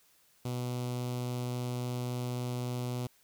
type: tone with notch filter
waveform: sawtooth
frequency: 123.6 Hz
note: B2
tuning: 2 cents sharp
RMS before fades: -35 dBFS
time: 0.45-3.07 s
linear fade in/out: 5 ms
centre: 1700 Hz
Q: 1.1
effects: white hiss -66 dBFS RMS until 3.23 s